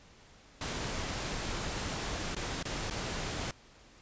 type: noise with dropouts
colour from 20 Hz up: pink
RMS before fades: -36 dBFS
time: 0.61-3.51 s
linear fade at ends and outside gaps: 1 ms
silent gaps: 2.349-2.365 / 2.627-2.653 / 2.899-2.909 s
effects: pink hiss -58 dBFS RMS until 4.01 s + resampled to 16000 Hz